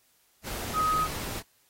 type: tone in noise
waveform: sine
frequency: 1259 Hz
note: D#6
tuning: 20 cents sharp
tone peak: -23 dBFS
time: 0.73-1.08 s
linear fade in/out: 50 ms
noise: pink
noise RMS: -36 dBFS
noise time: 0.43-1.43 s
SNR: +10 dB
effects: white hiss -66 dBFS RMS until 1.69 s + AAC 48 kbps